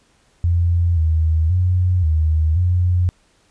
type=tone with pitch steps; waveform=sine; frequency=86 / 79.9 / 90.6 / 78.6 / 89.3 Hz; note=F2 / D#2 / F#2 / D#2 / F2; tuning=-26 / +47 / -36 / +18 / +39 cents; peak=-13 dBFS; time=0.44-3.09 s; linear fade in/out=0 ms; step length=530 ms; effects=pink hiss -58 dBFS RMS until 3.5 s + resampled to 22050 Hz